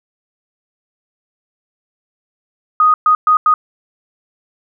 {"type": "tone bursts at uneven times", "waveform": "sine", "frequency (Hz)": 1244.5, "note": "D#6", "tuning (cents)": 0, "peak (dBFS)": -7, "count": 4, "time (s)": [[2.8, 2.94], [3.06, 3.15], [3.27, 3.37], [3.46, 3.54]], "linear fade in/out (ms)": 2, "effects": []}